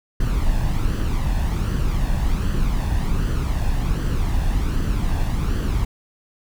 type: noise with flanger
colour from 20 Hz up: brown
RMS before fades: -20 dBFS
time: 0.2-5.85 s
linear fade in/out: 5 ms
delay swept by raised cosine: 0.65 to 1.16 ms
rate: 1.3 Hz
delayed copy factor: +0.5
effects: none

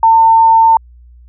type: tone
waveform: sine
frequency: 902 Hz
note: A5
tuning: 43 cents sharp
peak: -4 dBFS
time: 0.03-0.77 s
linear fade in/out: 2 ms
effects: added 60 Hz sine -37 dBFS peak until 1.28 s

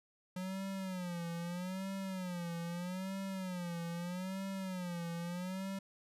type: tone with vibrato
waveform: square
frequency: 181.2 Hz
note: F#3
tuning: 36 cents flat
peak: -39 dBFS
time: 0.36-5.79 s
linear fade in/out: 5 ms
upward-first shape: sine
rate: 0.79 Hz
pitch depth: 120 cents each way
effects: resampled to 32000 Hz

